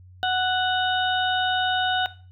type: harmonic tone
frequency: 740 Hz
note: F#5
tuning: in tune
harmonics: 1 / 2 / 4 / 5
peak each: -23 / -26 / -29 / -30 dBFS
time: 0.23-2.06 s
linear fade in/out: 0 ms
effects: noise-tail reverb RT60 0.4 s tail -17 dB re dry + added 91 Hz sine -45 dBFS peak until 2.31 s